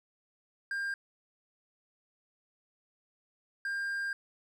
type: tone bursts at uneven times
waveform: triangle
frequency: 1600 Hz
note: G6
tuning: 35 cents sharp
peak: -30 dBFS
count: 2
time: 0.71-0.94 / 3.65-4.13 s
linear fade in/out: 2 ms
effects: none